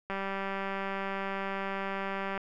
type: click train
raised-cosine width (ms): 0.5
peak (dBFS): -20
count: 445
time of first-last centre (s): 0.1-2.377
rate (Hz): 195
effects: none